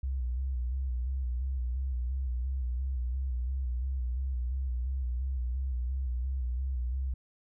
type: tone with vibrato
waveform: sine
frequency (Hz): 63.5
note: B1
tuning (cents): +49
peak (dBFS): -29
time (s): 0.03-7.14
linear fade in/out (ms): 5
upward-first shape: square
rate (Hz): 2.9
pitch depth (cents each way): 66
effects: none